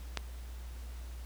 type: click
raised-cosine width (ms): 0.2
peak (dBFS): -15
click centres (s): 0.173
effects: added 60 Hz sine -41 dBFS peak until 1.25 s + pink hiss -56 dBFS RMS until 1.25 s